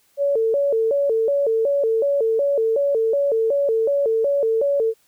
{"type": "tone with vibrato", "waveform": "sine", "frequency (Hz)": 503, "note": "B4", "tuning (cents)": 32, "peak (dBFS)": -16, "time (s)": [0.17, 4.94], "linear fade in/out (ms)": 50, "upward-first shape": "square", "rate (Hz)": 2.7, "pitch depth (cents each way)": 200, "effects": ["white hiss -61 dBFS RMS until 5.07 s"]}